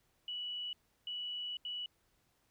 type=tone bursts at uneven times; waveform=sine; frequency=2947 Hz; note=F#7; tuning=8 cents flat; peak=-38 dBFS; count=3; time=0.28-0.73 / 1.07-1.57 / 1.65-1.86 s; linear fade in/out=2 ms; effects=pink hiss -75 dBFS RMS until 2.5 s